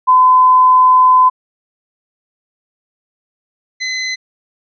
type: tone pair in turn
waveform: sine / 25% pulse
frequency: 1017 / 2034 Hz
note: C6 / C7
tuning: -50 / -50 cents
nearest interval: octave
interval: 1200 cents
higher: second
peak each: -5 / -14 dBFS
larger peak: first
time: 0.07-1.3 / 3.8-4.16 s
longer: first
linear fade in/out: 20 ms
effects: resampled to 16000 Hz